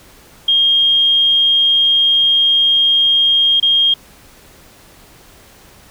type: tone with dropouts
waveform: sine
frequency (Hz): 3230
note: G#7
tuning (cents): -49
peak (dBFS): -9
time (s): 0.48-3.94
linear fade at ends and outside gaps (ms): 5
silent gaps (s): 3.6-3.626
effects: pink hiss -44 dBFS RMS until 5.9 s